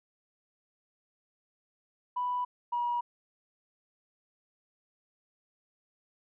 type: tone pair in turn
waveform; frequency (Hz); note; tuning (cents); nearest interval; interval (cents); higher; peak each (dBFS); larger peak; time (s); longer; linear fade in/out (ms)
sine; 987.8 / 960.8; B5 / B5; 0 / -48; unison; 48; first; -28 / -27; second; 2.16-2.45 / 2.72-3.01; neither; 10
effects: tanh soft clip ceiling -23 dBFS